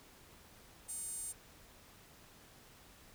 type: tone with high-pass filter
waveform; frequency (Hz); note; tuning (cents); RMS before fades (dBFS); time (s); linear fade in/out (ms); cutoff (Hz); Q
sawtooth; 740; F#5; 0; -43; 0.88-1.33; 20; 8700; 6.4
effects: pink hiss -60 dBFS RMS until 3.14 s